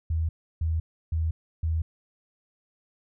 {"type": "tone bursts", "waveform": "sine", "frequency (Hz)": 80.7, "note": "E2", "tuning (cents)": -36, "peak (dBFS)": -23, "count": 4, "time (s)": [0.1, 1.82], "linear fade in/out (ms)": 5, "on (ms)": 190, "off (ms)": 320, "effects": []}